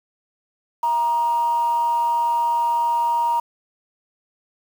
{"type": "tone with frequency modulation", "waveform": "sine", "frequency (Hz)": 942, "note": "A#5", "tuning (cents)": 18, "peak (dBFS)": -16, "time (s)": [0.83, 3.4], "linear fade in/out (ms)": 5, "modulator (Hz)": 273, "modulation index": 0.21, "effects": ["tanh soft clip ceiling -13 dBFS", "7-bit"]}